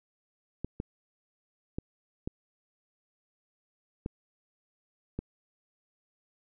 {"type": "clicks", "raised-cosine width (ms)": 3, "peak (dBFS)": -20, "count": 6, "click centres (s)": [0.646, 0.801, 1.785, 2.275, 4.061, 5.19], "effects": []}